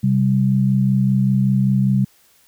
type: tone pair together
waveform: sine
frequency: 130.81 / 195.99 Hz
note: C3 / G3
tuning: 0 / 0 cents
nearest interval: perfect fifth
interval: 700 cents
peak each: -16 dBFS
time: 0.03-2.05 s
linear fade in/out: 10 ms
effects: white hiss -55 dBFS RMS until 2.47 s